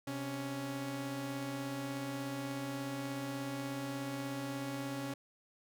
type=tone pair together; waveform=sawtooth; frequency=130.81 / 278.2 Hz; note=C3 / C#4; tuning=0 / +6 cents; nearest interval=octave + minor second; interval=1306 cents; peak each=-39 / -35 dBFS; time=0.07-5.14 s; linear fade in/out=5 ms; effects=none